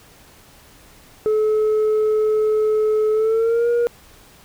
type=tone with pitch glide; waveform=sine; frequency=430.6 to 475 Hz; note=A4 to A#4; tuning=-37 to +33 cents; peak=-12 dBFS; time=1.26-3.87 s; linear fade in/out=0 ms; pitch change=+170 cents; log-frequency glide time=3.12-3.69 s; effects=tanh soft clip ceiling -14 dBFS + pink hiss -48 dBFS RMS until 4.44 s